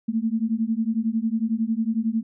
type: beating tone pair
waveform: sine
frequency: 219 / 230 Hz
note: A3 / A#3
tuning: -8 / -23 cents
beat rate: 11 Hz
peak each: -24 dBFS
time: 0.08-2.23 s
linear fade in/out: 10 ms
effects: none